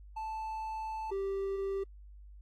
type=tone pair in turn; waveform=triangle; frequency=878 / 391.1 Hz; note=A5 / G4; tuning=-4 / -4 cents; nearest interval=octave + major second; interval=1400 cents; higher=first; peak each=-34 / -30 dBFS; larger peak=second; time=0.16-1.11 / 1.11-1.84 s; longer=first; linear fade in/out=10 ms; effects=added 50 Hz sine -49 dBFS peak until 2.41 s + AAC 48 kbps